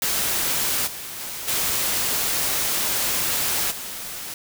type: noise with level steps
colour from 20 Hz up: white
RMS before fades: -23 / -34 / -32 / -23 / -33 dBFS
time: 0.02-4.34 s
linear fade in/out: 2 ms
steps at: 0.86 / 1.18 / 1.47 / 3.7 s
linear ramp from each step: 20 ms
effects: none